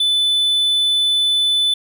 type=tone; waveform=triangle; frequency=3500 Hz; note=A7; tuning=10 cents flat; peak=-12 dBFS; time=0-1.74 s; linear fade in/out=5 ms; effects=none